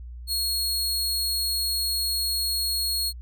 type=tone; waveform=sawtooth; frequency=4310 Hz; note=C#8; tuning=49 cents flat; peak=-21 dBFS; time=0.27-3.13 s; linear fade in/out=50 ms; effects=added 60 Hz sine -36 dBFS peak until 3.21 s